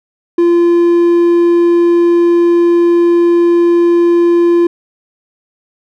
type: tone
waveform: triangle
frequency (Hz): 344.1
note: F4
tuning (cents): -26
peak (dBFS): -4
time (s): 0.38-4.67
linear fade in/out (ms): 5
effects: none